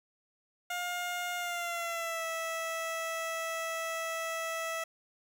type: tone with pitch glide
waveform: 15% pulse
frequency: 710 to 654.8 Hz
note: F5 to E5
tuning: +28 to -12 cents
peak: -27 dBFS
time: 0.7-4.84 s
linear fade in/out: 5 ms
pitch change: -140 cents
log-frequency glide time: 1.37-2.24 s
effects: 11-bit